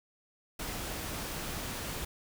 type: noise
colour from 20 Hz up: pink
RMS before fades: -38 dBFS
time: 0.59-2.05 s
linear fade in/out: 5 ms
effects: none